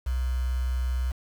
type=tone with quantisation; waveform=sine; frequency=63 Hz; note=B1; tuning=35 cents sharp; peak=-24 dBFS; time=0.06-1.12 s; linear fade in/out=10 ms; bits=7; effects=none